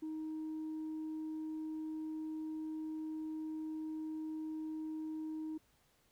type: tone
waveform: sine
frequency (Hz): 313.3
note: D#4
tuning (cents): +12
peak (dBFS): -37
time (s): 0.02-5.58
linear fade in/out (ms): 10
effects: tanh soft clip ceiling -37 dBFS + pink hiss -72 dBFS RMS until 6.11 s